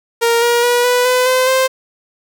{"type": "tone with pitch steps", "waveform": "sawtooth", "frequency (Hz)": [466.2, 475.2, 484.3, 493.6, 503.1, 512.8, 522.7], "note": ["A#4", "A#4", "B4", "B4", "B4", "C5", "C5"], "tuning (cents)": [0, 33, -34, -1, 32, -35, -2], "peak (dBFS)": -7, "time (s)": [0.21, 1.68], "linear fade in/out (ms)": 20, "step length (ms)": 210, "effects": []}